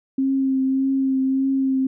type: tone with vibrato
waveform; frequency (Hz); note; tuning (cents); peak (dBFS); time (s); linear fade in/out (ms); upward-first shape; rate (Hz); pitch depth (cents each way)
sine; 266.8; C4; +34; -17; 0.18-1.87; 5; triangle; 1.7; 22
effects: none